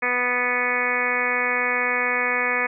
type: harmonic tone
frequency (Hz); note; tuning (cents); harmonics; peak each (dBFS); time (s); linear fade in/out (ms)
246.9; B3; 0; 1 / 2 / 3 / 4 / 5 / 6 / 7 / 8 / 9 / 10; -36 / -29 / -33 / -31 / -29 / -36 / -26 / -28 / -25 / -32; 0.02-2.67; 10
effects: none